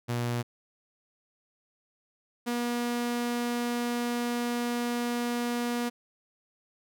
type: tone pair in turn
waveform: sawtooth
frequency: 120 / 240 Hz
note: B2 / B3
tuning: -49 / -49 cents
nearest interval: octave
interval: 1200 cents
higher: second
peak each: -24 dBFS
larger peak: neither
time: 0.08-0.43 / 2.46-5.9 s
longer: second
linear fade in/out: 20 ms
effects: none